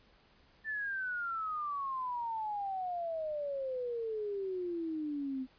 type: exponential sweep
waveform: sine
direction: down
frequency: 1782 to 255.2 Hz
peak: -34 dBFS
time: 0.64-5.47 s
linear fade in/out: 50 ms
effects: pink hiss -65 dBFS RMS until 5.58 s + resampled to 11025 Hz